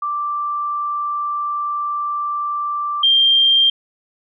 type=tone pair in turn; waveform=sine; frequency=1174.7 / 3182 Hz; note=D6 / G7; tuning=0 / +25 cents; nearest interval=octave + perfect fourth; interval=1725 cents; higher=second; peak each=-19 / -10 dBFS; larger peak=second; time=0.02-3.03 / 3.03-3.7 s; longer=first; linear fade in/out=5 ms; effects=none